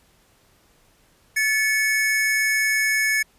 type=tone pair together; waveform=square; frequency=1736.4 / 2217 Hz; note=A6 / C#7; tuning=-23 / 0 cents; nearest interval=major third; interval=423 cents; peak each=-22 dBFS; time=1.36-3.23 s; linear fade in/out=10 ms; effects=pink hiss -59 dBFS RMS until 3.38 s + resampled to 32000 Hz